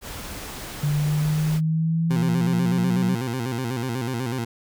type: noise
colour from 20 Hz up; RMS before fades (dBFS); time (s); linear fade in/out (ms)
pink; -35; 0.01-1.61; 50
type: exponential sweep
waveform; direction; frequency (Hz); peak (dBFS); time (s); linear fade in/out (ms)
sine; up; 145.7 to 185; -19; 0.83-3.15; 5
type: tone with vibrato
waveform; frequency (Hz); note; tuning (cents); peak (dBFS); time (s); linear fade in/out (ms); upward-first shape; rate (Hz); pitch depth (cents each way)
20% pulse; 123.47; B2; 0; -20; 2.1-4.45; 10; square; 8.1; 100
effects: none